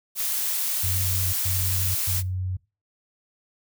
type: noise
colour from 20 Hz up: blue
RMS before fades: -26 dBFS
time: 0.15-2.23 s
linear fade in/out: 50 ms
type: tone bursts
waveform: sine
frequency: 92.5 Hz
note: F#2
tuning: in tune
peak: -25 dBFS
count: 3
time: 0.83-2.57 s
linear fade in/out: 10 ms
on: 500 ms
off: 120 ms
effects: noise-tail reverb RT60 0.3 s tail -22 dB re dry